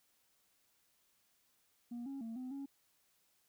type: tone with pitch steps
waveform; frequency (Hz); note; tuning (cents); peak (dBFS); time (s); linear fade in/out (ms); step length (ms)
sine; 238.8 / 273.9 / 227 / 254.7 / 276.6; A#3 / C#4 / A#3 / C4 / C#4; +42 / -21 / -46 / -46 / -4; -39; 1.91-2.66; 10; 150
effects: tanh soft clip ceiling -40 dBFS + white hiss -75 dBFS RMS until 3.48 s